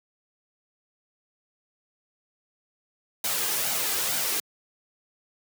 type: noise with flanger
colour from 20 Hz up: white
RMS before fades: -27 dBFS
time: 3.24-4.4 s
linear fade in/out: 2 ms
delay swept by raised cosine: 1.3 to 2.5 ms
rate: 2.2 Hz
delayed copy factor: +0.5
effects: high-pass 150 Hz 12 dB/octave